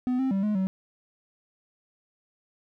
triangle tone with pitch steps, 251.2 / 263.7 / 194.5 / 210.9 / 189.6 Hz, B3 / C4 / G3 / G#3 / F#3, +30 / +14 / -13 / +27 / +43 cents, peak -21 dBFS, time 0.07-0.67 s, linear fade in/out 0 ms, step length 120 ms, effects none

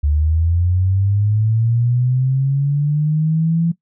sine linear sweep, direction up, 71.8 to 169.3 Hz, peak -13 dBFS, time 0.03-3.72 s, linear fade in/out 10 ms, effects noise-tail reverb RT60 0.1 s tail -18 dB re dry

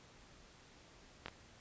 clicks, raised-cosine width 0.3 ms, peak -25 / -28 dBFS, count 2, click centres 1.26 / 1.283 s, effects pink hiss -61 dBFS RMS until 1.6 s + resampled to 16000 Hz

